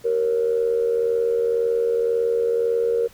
sine tone with amplitude modulation, 466.3 Hz, A#4, 1 cent sharp, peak -14 dBFS, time 0.04-3.08 s, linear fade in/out 20 ms, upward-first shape sine, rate 81.9 Hz, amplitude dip 70%, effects tanh soft clip ceiling -10 dBFS + pink hiss -50 dBFS RMS until 3.13 s

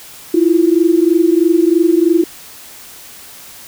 sine tone pair together, 326.2 / 349.3 Hz, E4 / F4, -18 / 0 cents, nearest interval minor second, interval 118 cents, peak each -11 dBFS, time 0.34-2.24 s, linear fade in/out 5 ms, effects white hiss -36 dBFS RMS until 3.67 s

